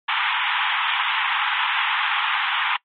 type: band-pass noise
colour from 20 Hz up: pink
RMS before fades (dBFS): -22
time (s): 0.08-2.77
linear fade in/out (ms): 10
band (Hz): 820 to 3500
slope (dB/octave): 96
effects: noise-tail reverb RT60 0.1 s tail -22 dB re dry + MP3 32 kbps